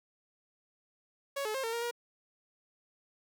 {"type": "tone with pitch steps", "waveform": "sawtooth", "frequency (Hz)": [557, 429.5, 533, 455.3, 468.1, 475.7], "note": ["C#5", "A4", "C5", "A#4", "A#4", "A#4"], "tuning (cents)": [8, -42, 32, -41, 7, 35], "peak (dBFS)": -29, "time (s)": [1.36, 1.912], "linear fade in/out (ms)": 10, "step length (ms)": 92, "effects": []}